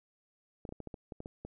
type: clicks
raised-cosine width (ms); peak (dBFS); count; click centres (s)
2; -29; 10; 0.652 / 0.691 / 0.724 / 0.803 / 0.873 / 0.942 / 1.122 / 1.204 / 1.259 / 1.45
effects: none